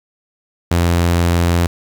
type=tone; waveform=sawtooth; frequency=86 Hz; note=F2; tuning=26 cents flat; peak=-8 dBFS; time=0.71-1.67 s; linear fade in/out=5 ms; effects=7-bit